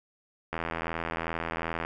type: click train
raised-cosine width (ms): 0.5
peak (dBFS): -16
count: 110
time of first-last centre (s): 0.53-1.85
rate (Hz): 82.6
effects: none